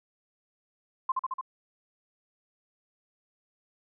sine tone with echo, 1049 Hz, C6, 4 cents sharp, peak -23 dBFS, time 1.09-1.12 s, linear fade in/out 5 ms, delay 73 ms, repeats 4, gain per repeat -2 dB, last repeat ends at 1.412 s, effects none

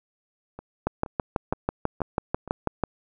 two click trains, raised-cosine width 1 ms, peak -24 / -9 dBFS, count 5 / 13, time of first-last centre 0.59-2.477 / 0.87-2.837 s, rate 2.12 / 6.1 Hz, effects none

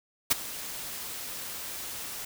white noise with ADSR envelope, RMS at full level -20 dBFS, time 0.3-2.25 s, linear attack 16 ms, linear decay 17 ms, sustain -18 dB, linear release 4 ms, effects none

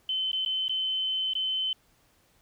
sine tone with dropouts, 3061 Hz, G7, 42 cents flat, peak -26 dBFS, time 0.09-1.73 s, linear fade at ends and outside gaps 2 ms, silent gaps 0.316-0.33 / 0.45-0.46 / 0.682-0.694 / 1.335-1.352 s, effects pink hiss -65 dBFS RMS until 2.41 s

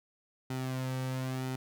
sawtooth tone with flanger, 129.8 Hz, C3, 13 cents flat, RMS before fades -35 dBFS, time 0.5-1.56 s, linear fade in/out 5 ms, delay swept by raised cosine 1.8 to 2.9 ms, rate 1 Hz, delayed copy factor -0.55, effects none

